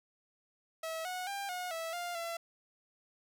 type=tone with pitch steps; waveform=sawtooth; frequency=647 / 732 / 797 / 723 / 655 / 701 / 674 Hz; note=E5 / F#5 / G5 / F#5 / E5 / F5 / E5; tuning=-32 / -19 / +28 / -40 / -11 / +6 / +38 cents; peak=-33 dBFS; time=0.83-2.37 s; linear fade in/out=5 ms; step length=220 ms; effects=none